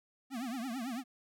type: tone with vibrato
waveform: square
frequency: 246.9 Hz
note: B3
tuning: in tune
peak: -37 dBFS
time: 0.3-1.04 s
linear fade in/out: 50 ms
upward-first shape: triangle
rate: 9 Hz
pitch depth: 220 cents each way
effects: none